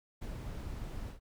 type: noise with ADSR envelope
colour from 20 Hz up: brown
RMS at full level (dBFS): -39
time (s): 0.21-1.2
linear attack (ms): 14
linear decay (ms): 99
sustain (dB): -2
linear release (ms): 120
effects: none